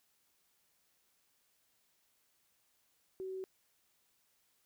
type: tone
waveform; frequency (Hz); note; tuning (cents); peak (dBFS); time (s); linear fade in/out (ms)
sine; 378; F#4; +37; -39; 3.2-3.44; 0
effects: white hiss -75 dBFS RMS until 4.65 s